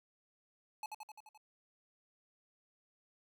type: tone with echo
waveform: square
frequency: 857 Hz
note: A5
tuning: 46 cents flat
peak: -40 dBFS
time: 0.83-0.86 s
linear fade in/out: 2 ms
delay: 86 ms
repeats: 6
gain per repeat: -3 dB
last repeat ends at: 1.376 s
effects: none